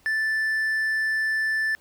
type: tone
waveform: triangle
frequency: 1760 Hz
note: A6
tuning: in tune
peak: -20 dBFS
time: 0.06-1.75 s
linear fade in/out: 0 ms
effects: pink hiss -59 dBFS RMS until 1.8 s